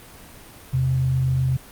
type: tone pair together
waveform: sine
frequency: 82.41 / 130.58 Hz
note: E2 / C3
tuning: 0 / -3 cents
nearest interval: minor sixth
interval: 797 cents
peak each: -29 / -18 dBFS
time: 0.73-1.57 s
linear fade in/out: 10 ms
effects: pink hiss -44 dBFS RMS until 1.71 s + Opus 32 kbps